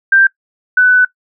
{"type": "tone pair in turn", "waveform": "sine", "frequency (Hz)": [1576, 1496.4], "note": ["G6", "F#6"], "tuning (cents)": [9, 19], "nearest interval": "minor second", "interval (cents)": 90, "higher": "first", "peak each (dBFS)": -5, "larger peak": "neither", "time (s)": [[0.12, 0.27], [0.77, 1.05]], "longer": "second", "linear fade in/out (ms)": 5, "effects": ["noise-tail reverb RT60 0.1 s tail -20 dB re dry"]}